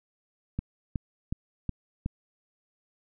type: click train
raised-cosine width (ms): 5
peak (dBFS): -17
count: 5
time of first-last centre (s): 0.59-2.061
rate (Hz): 2.72
effects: none